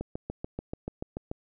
click train, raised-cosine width 2 ms, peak -20 dBFS, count 10, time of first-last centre 0.01-1.314 s, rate 6.9 Hz, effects none

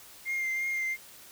sine tone with vibrato, 2109 Hz, C7, 13 cents sharp, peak -26 dBFS, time 0.25-0.97 s, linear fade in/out 50 ms, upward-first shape triangle, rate 2.9 Hz, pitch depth 24 cents each way, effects tanh soft clip ceiling -27 dBFS + white hiss -51 dBFS RMS until 1.31 s

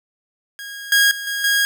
sawtooth tone with level steps, 1637 Hz, G#6, 25 cents flat, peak -27 / -8 / -23 / -18 / -11 dBFS, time 0.59-1.65 s, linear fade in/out 0 ms, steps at 0.92 / 1.11 / 1.27 / 1.44 s, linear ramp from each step 2 ms, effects none

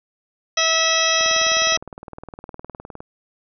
harmonic tone, 649 Hz, E5, 27 cents flat, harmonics 1 / 2 / 3 / 4 / 5 / 6 / 8 / 9, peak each -24 / -24 / -24 / -24 / -24 / -24 / -24 / -24 dBFS, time 0.57-1.77 s, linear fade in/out 5 ms
click train, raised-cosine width 1 ms, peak -21 dBFS, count 36, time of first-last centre 1.21-3.005 s, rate 19.5 Hz
effects none

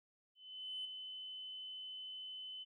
sine tone with ADSR envelope, 3031 Hz, F#7, 41 cents sharp, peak -39 dBFS, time 0.35-2.65 s, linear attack 500 ms, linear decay 5 ms, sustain -6 dB, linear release 28 ms, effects tanh soft clip ceiling -35 dBFS

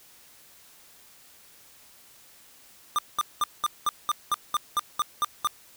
square tone bursts, 1200 Hz, D6, 37 cents sharp, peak -22 dBFS, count 12, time 2.96-5.472 s, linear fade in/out 0 ms, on 26 ms, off 200 ms, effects white hiss -54 dBFS RMS until 5.76 s

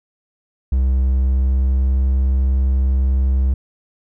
triangle tone with pitch glide, 65 to 65.83 Hz, C2 to C2, -11 to +11 cents, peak -11 dBFS, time 0.72-3.54 s, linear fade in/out 5 ms, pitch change +22 cents, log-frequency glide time 0.95-2.12 s, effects none

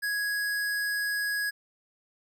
square tone, 1664 Hz, G#6, 3 cents sharp, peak -28 dBFS, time 0.02-1.51 s, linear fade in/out 20 ms, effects none

